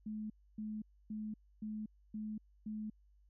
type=tone bursts; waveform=sine; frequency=214.5 Hz; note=A3; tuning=44 cents flat; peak=-39 dBFS; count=6; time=0.06-2.9 s; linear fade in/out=5 ms; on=240 ms; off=280 ms; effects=added 50 Hz sine -64 dBFS peak until 3.29 s